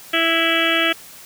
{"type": "harmonic tone", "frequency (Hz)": 330, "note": "E4", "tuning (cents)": 2, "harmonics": [1, 2, 4, 5, 6, 7, 8, 9, 10], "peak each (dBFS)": [-24, -24, -24, -24, -24, -24, -24, -24, -24], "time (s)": [0.13, 0.93], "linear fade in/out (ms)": 10, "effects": ["white hiss -41 dBFS RMS until 1.25 s"]}